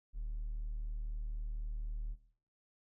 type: tone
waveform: triangle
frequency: 38 Hz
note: D#1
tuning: 40 cents flat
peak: -34 dBFS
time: 0.13-2.16 s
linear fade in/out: 50 ms
effects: noise-tail reverb RT60 0.6 s tail -17 dB re dry + tanh soft clip ceiling -33 dBFS